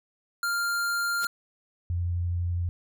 square tone, 1396.9 Hz, F6, in tune, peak -26 dBFS, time 0.43-1.27 s, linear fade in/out 2 ms
white noise with exponential growth, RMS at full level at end -32 dBFS, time 1.16-1.25 s, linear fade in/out 2 ms, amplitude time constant 18 ms
sine tone with vibrato, 87.31 Hz, F2, in tune, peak -25 dBFS, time 1.9-2.69 s, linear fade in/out 0 ms, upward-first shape triangle, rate 12 Hz, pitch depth 14 cents each way
effects none

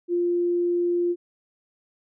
sine tone, 349.2 Hz, F4, in tune, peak -20 dBFS, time 0.08-1.16 s, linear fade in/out 50 ms, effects none

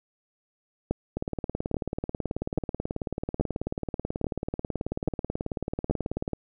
two click trains, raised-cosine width 2 ms, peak -16 / -12 dBFS, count 96 / 7, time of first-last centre 1.17-6.333 / 0.91-5.91 s, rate 18.4 / 1.2 Hz, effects none

